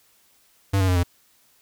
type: tone with pitch steps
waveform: square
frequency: 98 / 94.39 / 90.91 / 87.56 Hz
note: G2 / F#2 / F#2 / F2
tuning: 0 / +35 / -30 / +5 cents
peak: -18 dBFS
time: 0.73-1.034 s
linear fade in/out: 10 ms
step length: 76 ms
effects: white hiss -60 dBFS RMS until 1.61 s

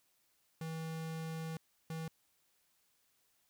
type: tone bursts at uneven times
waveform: square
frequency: 161.4 Hz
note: E3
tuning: 36 cents flat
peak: -40 dBFS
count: 2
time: 0.61-1.57 / 1.9-2.08 s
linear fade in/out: 2 ms
effects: white hiss -75 dBFS RMS until 3.49 s

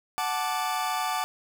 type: chord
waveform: 40% pulse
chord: D major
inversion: first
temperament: equal with one note detuned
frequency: 740 / 873.9 / 1174.7 Hz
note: F#5 / A5 / D6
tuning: 0 / -12 / 0 cents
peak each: -30 dBFS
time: 0.18-1.24 s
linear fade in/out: 0 ms
effects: none

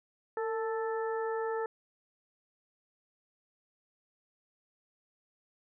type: harmonic tone with a mistuned harmonic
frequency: 440 Hz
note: A4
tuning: in tune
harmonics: 1 / 2 / 3 / 4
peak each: -32 / -38 / -42 / -44 dBFS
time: 0.37-1.66 s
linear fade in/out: 2 ms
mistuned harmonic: 1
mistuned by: +45 cents
effects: none

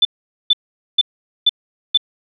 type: tone bursts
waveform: sine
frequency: 3520 Hz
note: A7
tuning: in tune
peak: -8 dBFS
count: 5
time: 0.02-1.975 s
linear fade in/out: 5 ms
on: 31 ms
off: 450 ms
effects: none

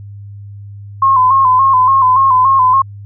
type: tone with vibrato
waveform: sine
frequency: 1046.5 Hz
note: C6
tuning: in tune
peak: -6 dBFS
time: 1.02-2.82 s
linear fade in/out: 5 ms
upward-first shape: square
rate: 3.5 Hz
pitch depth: 53 cents each way
effects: added 101 Hz sine -28 dBFS peak until 3.05 s

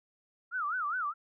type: tone with vibrato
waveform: sine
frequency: 1323 Hz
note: E6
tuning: 6 cents sharp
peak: -30 dBFS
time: 0.51-1.14 s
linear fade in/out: 50 ms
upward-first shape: sine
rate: 4.9 Hz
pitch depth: 240 cents each way
effects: none

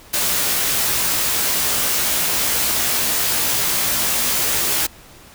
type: noise with comb filter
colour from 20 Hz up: white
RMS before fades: -19 dBFS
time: 0.13-4.87 s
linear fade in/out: 10 ms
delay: 17 ms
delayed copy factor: +0.75
effects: pink hiss -44 dBFS RMS until 5.34 s

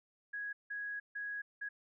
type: tone bursts at uneven times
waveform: sine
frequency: 1661.2 Hz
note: G#6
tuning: in tune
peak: -38 dBFS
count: 4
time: 0.33-0.53 / 0.7-1 / 1.15-1.42 / 1.61-1.69 s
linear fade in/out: 10 ms
effects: none

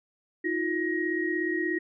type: tone cluster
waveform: sine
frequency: 319.4 / 356.2 / 1886 Hz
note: D#4 / F4 / A#6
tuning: +45 / +34 / +20 cents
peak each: -30 dBFS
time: 0.44-1.79 s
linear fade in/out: 10 ms
effects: none

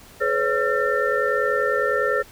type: tone cluster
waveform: sine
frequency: 424.6 / 506 / 556 / 1360 / 1797 Hz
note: G#4 / B4 / C#5 / F6 / A6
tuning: +38 / +42 / +5 / -46 / +36 cents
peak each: -25 dBFS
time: 0.2-2.23 s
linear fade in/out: 20 ms
effects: pink hiss -47 dBFS RMS until 2.31 s

